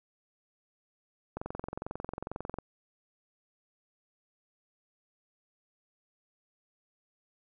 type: click train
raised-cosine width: 1 ms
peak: -22 dBFS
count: 28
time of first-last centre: 1.37-2.586 s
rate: 22.2 Hz
effects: none